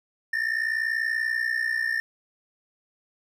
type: ring-modulated tone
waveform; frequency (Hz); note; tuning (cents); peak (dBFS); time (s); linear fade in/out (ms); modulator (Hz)
triangle; 1799; A6; +38; -19; 0.33-2; 0; 30.2
effects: none